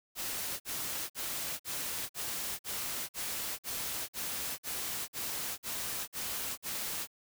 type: noise bursts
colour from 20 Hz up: white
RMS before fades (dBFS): -37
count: 14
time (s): 0.15-7.074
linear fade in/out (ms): 50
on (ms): 450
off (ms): 48
effects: none